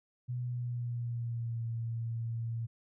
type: tone with pitch glide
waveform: sine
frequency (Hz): 123.47 to 115.2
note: B2 to A#2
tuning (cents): 0 to -20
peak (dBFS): -33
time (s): 0.28-2.67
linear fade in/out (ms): 20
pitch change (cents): -120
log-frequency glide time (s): 0.38-1.65
effects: none